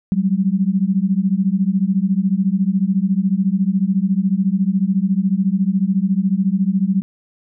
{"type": "beating tone pair", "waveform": "sine", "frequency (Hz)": [185, 199], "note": ["F#3", "G3"], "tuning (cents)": [0, 26], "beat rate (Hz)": 14, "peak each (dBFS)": -17, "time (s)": [0.12, 7.02], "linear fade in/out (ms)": 0, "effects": []}